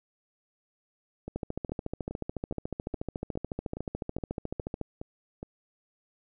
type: two click trains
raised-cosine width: 2 ms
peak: -24 / -19 dBFS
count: 11 / 49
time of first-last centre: 1.28-5.429 / 1.36-4.813 s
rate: 2.41 / 13.9 Hz
effects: none